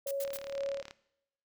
sine tone with tremolo, 554.4 Hz, C#5, in tune, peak -31 dBFS, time 0.06-0.82 s, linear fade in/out 5 ms, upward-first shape sine, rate 2.1 Hz, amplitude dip 70%
blue noise bursts, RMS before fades -41 dBFS, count 3, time 0.07-0.371 s, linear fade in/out 0 ms, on 39 ms, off 92 ms
click train, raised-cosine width 0.2 ms, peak -27 dBFS, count 25, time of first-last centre 0.25-0.909 s, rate 36.4 Hz
effects noise-tail reverb RT60 0.8 s tail -19 dB re dry

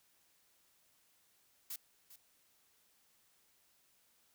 blue noise with echo, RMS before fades -43 dBFS, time 1.7-1.76 s, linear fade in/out 5 ms, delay 400 ms, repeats 1, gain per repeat -14 dB, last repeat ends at 2.16 s, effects white hiss -72 dBFS RMS until 4.34 s

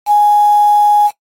sine tone with quantisation, 830.6 Hz, G#5, in tune, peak -6 dBFS, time 0.06-1.11 s, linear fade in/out 50 ms, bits 5, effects noise-tail reverb RT60 0.1 s tail -17 dB re dry + AAC 48 kbps

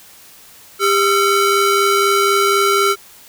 35% pulse ring-modulated tone, 880 Hz, A5, in tune, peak -7 dBFS, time 0.79-2.96 s, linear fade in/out 50 ms, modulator 482 Hz, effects white hiss -43 dBFS RMS until 3.28 s

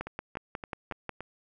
two click trains, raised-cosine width 0.5 ms, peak -19 / -23 dBFS, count 7 / 5, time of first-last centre 0.01-1.093 / 0.07-1.206 s, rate 5.54 / 3.52 Hz, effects none

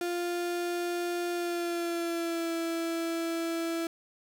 35% pulse tone with pitch glide, 349.2 to 332.1 Hz, F4 to E4, 0 to +13 cents, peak -28 dBFS, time 0.01-3.87 s, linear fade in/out 2 ms, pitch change -87 cents, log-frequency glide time 1.32-2.53 s, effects none

